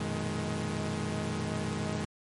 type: tone cluster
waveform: sawtooth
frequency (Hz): 90.5 / 115.5 / 123.2 / 157 / 210.3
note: F#2 / A#2 / B2 / D#3 / G#3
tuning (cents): -38 / -16 / -4 / +16 / +22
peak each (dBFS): -35 / -39 / -36 / -32 / -31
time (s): 0-2.05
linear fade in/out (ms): 5
effects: MP3 48 kbps